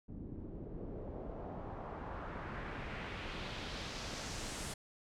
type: noise with low-pass filter sweep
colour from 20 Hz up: pink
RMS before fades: -44 dBFS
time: 0.08-4.74 s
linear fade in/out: 5 ms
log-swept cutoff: 240 to 9200 Hz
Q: 1.5
effects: none